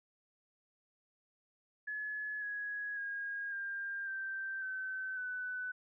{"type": "tone with pitch steps", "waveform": "sine", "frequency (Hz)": [1704, 1668, 1632.7, 1598.2, 1564.4, 1531.3, 1498.9], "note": ["G#6", "G#6", "G#6", "G6", "G6", "G6", "F#6"], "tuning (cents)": [44, 7, -30, 33, -4, -41, 22], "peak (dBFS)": -37, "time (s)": [1.87, 5.72], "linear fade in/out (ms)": 10, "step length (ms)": 550, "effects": []}